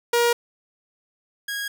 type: tone pair in turn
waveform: sawtooth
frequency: 474.4 / 1643.4 Hz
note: A#4 / G#6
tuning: +30 / -19 cents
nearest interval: octave + minor seventh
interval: 2151 cents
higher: second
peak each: -13 / -23 dBFS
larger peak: first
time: 0.13-0.33 / 1.48-1.68 s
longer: neither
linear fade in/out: 5 ms
effects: none